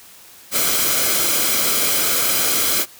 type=noise with comb filter; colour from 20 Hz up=white; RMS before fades=-18 dBFS; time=0.51-2.86 s; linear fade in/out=50 ms; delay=1.1 ms; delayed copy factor=-0.55; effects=white hiss -44 dBFS RMS until 2.99 s + high-pass 60 Hz 12 dB/octave